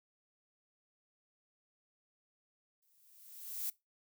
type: noise with exponential growth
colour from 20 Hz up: violet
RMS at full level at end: -36 dBFS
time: 2.82-3.7 s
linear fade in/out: 5 ms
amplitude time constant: 190 ms
effects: noise-tail reverb RT60 0.2 s tail -21 dB re dry